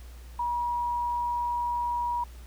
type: tone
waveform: sine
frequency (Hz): 960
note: B5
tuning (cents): -49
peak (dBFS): -26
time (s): 0.39-2.24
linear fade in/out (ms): 5
effects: added 60 Hz sine -42 dBFS peak until 2.46 s + pink hiss -55 dBFS RMS until 2.46 s